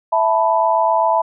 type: chord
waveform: sine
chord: E suspended fourth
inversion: none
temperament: equal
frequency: 659.3 / 880 / 987.8 Hz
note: E5 / A5 / B5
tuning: 0 / 0 / 0 cents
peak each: -17 dBFS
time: 0.12-1.22 s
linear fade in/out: 10 ms
effects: none